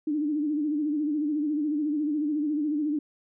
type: tone with vibrato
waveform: sine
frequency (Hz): 299.2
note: D4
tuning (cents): +32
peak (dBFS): -24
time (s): 0.07-2.99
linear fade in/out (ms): 5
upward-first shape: sine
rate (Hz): 14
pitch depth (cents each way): 76
effects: none